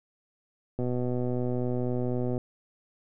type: click train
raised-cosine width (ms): 2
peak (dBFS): -18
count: 198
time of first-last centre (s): 0.79-2.379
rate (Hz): 124
effects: none